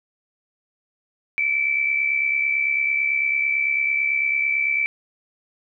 sine tone pair together, 2254 / 2323 Hz, C#7 / D7, +28 / -20 cents, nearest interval minor second, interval 52 cents, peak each -27 / -19 dBFS, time 1.38-4.86 s, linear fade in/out 0 ms, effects none

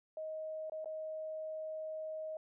sine tone with dropouts, 628 Hz, D#5, 16 cents sharp, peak -39 dBFS, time 0.17-2.37 s, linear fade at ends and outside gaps 2 ms, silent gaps 0.698-0.72 / 0.845-0.857 s, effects none

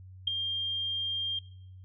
sine tone with ADSR envelope, 3200 Hz, G7, 35 cents sharp, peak -20 dBFS, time 0.27-1.39 s, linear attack 8 ms, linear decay 5 ms, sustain -9 dB, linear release 4 ms, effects noise-tail reverb RT60 0.7 s tail -18 dB re dry + added 93 Hz sine -46 dBFS peak until 1.84 s

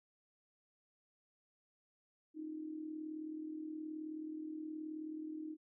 sine tone with amplitude modulation, 311.1 Hz, D#4, in tune, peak -39 dBFS, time 2.34-5.57 s, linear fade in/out 50 ms, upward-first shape sine, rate 38.9 Hz, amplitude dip 60%, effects none

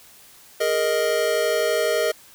square chord, Ab suspended second, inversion none, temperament just, 415.3 / 467.2 / 623 Hz, Ab4 / Bb4 / Eb5, 0 / +4 / +2 cents, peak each -27 / -24 / -23 dBFS, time 0.6-2.12 s, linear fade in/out 10 ms, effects white hiss -49 dBFS RMS until 2.34 s

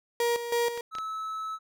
35% pulse tone with tremolo, 472.9 Hz, A#4, 25 cents sharp, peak -22 dBFS, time 0.2-0.81 s, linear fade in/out 2 ms, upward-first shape square, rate 3.1 Hz, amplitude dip 65%
clicks, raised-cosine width 0.2 ms, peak -22 dBFS, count 3, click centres 0.776 / 0.952 / 0.985 s
triangle tone, 1300 Hz, E6, 24 cents flat, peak -30 dBFS, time 0.91-1.59 s, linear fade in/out 50 ms
effects none

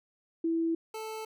sine / 25% pulse tone pair in turn, 329.6 / 438.6 Hz, E4 / A4, 0 / -6 cents, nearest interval perfect fourth, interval 494 cents, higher second, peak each -26 / -33 dBFS, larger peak first, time 0.44-0.75 / 0.94-1.25 s, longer neither, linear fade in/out 5 ms, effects none

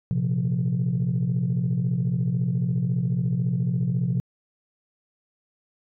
sine chord, Bb suspended second, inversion none, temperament equal, 116.54 / 130.81 / 174.61 Hz, Bb2 / C3 / F3, 0 / 0 / 0 cents, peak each -27 / -23 / -24 dBFS, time 0.11-4.2 s, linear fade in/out 0 ms, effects tanh soft clip ceiling -16 dBFS

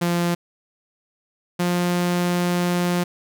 sawtooth tone pair in turn, 173 / 176.43 Hz, F3 / F3, -16 / +18 cents, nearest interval unison, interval 34 cents, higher second, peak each -15 dBFS, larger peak neither, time 0.01-0.35 / 1.59-3.04 s, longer second, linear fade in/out 10 ms, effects none

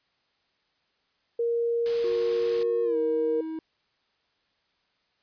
sine tone, 468.2 Hz, A#4, 8 cents sharp, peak -23 dBFS, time 1.39-3.41 s, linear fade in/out 5 ms
white noise, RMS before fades -39 dBFS, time 1.86-2.63 s, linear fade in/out 0 ms
triangle tone with pitch glide, 362.7 to 319.4 Hz, F#4 to D#4, -34 to +45 cents, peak -29 dBFS, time 2.04-3.59 s, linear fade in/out 2 ms, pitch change -221 cents, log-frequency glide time 2.83-2.97 s
effects white hiss -71 dBFS RMS until 5.22 s + resampled to 11025 Hz

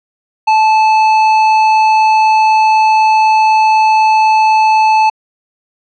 sine tone with tanh clipping, 872 Hz, A5, 16 cents flat, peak -8 dBFS, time 0.47-5.1 s, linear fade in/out 10 ms, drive 12 dB, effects low-pass 5000 Hz 12 dB/octave

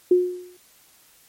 sine tone with exponential decay, 360.2 Hz, F#4, 46 cents flat, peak -10 dBFS, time 0.11-0.57 s, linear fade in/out 5 ms, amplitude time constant 100 ms, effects white hiss -55 dBFS RMS until 1.28 s + MP3 64 kbps

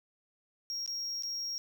triangle tone with dropouts, 5590 Hz, F8, 1 cent sharp, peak -33 dBFS, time 0.7-1.58 s, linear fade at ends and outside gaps 0 ms, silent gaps 0.861-0.877 / 1.224-1.234 s, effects none

